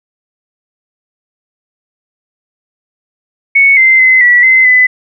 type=tone with pitch steps; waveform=sine; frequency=2215 / 2077 / 2047 / 1950 / 2056 / 2007 Hz; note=C#7 / C7 / C7 / B6 / C7 / B6; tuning=-2 / -13 / -38 / -23 / -31 / +27 cents; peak=-3 dBFS; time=3.55-4.87 s; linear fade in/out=10 ms; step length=220 ms; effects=none